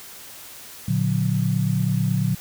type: chord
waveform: sine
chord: Bb augmented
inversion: none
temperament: just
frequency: 116.54 / 145.68 / 182.1 Hz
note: Bb2 / D3 / F#3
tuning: 0 / -14 / -27 cents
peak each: -23 dBFS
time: 0.88-2.35 s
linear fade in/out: 5 ms
effects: white hiss -41 dBFS RMS until 2.4 s